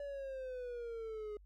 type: exponential sweep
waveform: triangle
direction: down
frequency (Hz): 575 to 415.3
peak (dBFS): -39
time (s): 0-1.37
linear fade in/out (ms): 2
effects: added 49 Hz sine -57 dBFS peak until 1.45 s